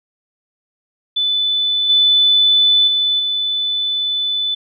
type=tone with level steps; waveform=sine; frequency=3499 Hz; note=A7; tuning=10 cents flat; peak=-14 / -9 / -13 / -16 dBFS; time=1.16-4.55 s; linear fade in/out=10 ms; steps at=1.89 / 2.87 / 3.19 s; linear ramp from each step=10 ms; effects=none